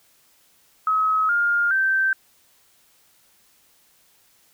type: tone with pitch steps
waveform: sine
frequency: 1279 / 1411 / 1556.5 Hz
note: D#6 / F6 / G6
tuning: +47 / +17 / -13 cents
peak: -17 dBFS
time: 0.87-2.13 s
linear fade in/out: 2 ms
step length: 420 ms
effects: white hiss -59 dBFS RMS until 4.53 s